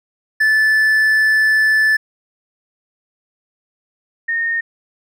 triangle / sine tone pair in turn, 1747 / 1839.2 Hz, A6 / A#6, -13 / -24 cents, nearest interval minor second, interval 89 cents, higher second, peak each -9 / -16 dBFS, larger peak first, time 0.4-1.97 / 4.28-4.61 s, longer first, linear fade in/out 10 ms, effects none

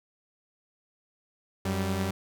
sawtooth tone pair together, 92.4 / 194.44 Hz, F#2 / G3, -2 / -14 cents, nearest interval octave + minor second, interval 1288 cents, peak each -26 dBFS, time 1.65-2.11 s, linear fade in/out 5 ms, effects none

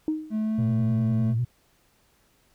sine tone with exponential decay, 311.1 Hz, D#4, in tune, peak -19 dBFS, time 0.08-0.45 s, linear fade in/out 1 ms, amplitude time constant 80 ms
triangle tone with pitch glide, 216.4 to 220.7 Hz, A3 to A3, -29 to +5 cents, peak -21 dBFS, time 0.3-1.35 s, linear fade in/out 50 ms, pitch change +34 cents, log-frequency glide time 0.42-0.61 s
sine tone with vibrato, 117.9 Hz, A#2, 20 cents sharp, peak -21 dBFS, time 0.58-1.45 s, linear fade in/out 10 ms, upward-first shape sine, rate 9.9 Hz, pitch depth 88 cents each way
effects tanh soft clip ceiling -16 dBFS + pink hiss -64 dBFS RMS until 2.54 s

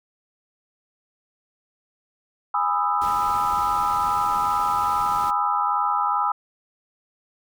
sine chord, E major seventh, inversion first, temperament just, 824.1 / 988.9 / 1236.1 / 1318.5 Hz, G#5 / B5 / D#6 / E6, -14 / +2 / -12 / 0 cents, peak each -25 dBFS, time 2.54-6.32 s, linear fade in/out 5 ms
pink noise, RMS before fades -38 dBFS, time 3.01-5.31 s, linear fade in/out 10 ms
effects none

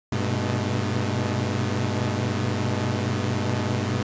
sawtooth tone cluster, 98.8 / 122.5 / 127.2 / 214.7 / 305.6 Hz, G2 / B2 / C3 / A3 / D#4, +14 / -14 / -48 / -42 / -31 cents, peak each -23 / -23 / -31 / -27 / -31 dBFS, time 0.12-4.03 s, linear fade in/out 5 ms, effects resampled to 16000 Hz

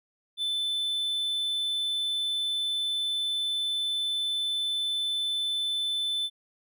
triangle tone, 3520 Hz, A7, in tune, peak -25 dBFS, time 0.37-6.3 s, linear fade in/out 50 ms, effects none

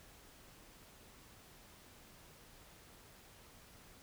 silence, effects pink hiss -60 dBFS RMS until 4.02 s

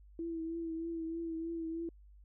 sine tone with vibrato, 329.6 Hz, E4, in tune, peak -36 dBFS, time 0.19-1.89 s, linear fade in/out 2 ms, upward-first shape triangle, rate 3.2 Hz, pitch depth 38 cents each way, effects added 50 Hz sine -55 dBFS peak until 2.24 s

